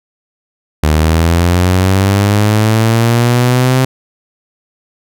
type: linear sweep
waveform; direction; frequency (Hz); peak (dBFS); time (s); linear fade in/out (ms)
sawtooth; up; 75.3 to 130.81; -4; 0.83-3.85; 5
effects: none